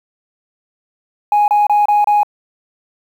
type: tone bursts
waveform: sine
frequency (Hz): 830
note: G#5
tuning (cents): -1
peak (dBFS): -7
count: 5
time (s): 1.32-2.232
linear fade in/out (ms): 2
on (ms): 160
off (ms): 28
effects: tanh soft clip ceiling -7 dBFS + 7-bit